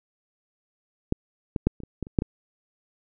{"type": "clicks", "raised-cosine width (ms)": 3, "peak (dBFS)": [-9, -13, -6, -28, -24, -16, -29, -6, -13], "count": 9, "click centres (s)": [1.124, 1.562, 1.67, 1.803, 1.835, 2.027, 2.069, 2.188, 2.221], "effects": []}